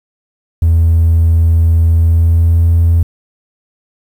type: tone with pitch glide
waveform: triangle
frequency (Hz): 82.6 to 84.04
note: E2 to E2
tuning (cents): +4 to +34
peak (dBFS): -3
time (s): 0.62-3.03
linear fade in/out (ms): 5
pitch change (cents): +30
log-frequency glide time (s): 1.95-2.66
effects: tanh soft clip ceiling -2 dBFS + 7-bit